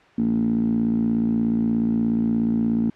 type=tone with band-pass filter; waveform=10% pulse; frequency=56.8 Hz; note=A#1; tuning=44 cents flat; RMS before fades=-21 dBFS; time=0.18-2.9 s; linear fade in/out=5 ms; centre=240 Hz; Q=8.1; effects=white hiss -51 dBFS RMS until 2.95 s + low-pass 2000 Hz 12 dB/octave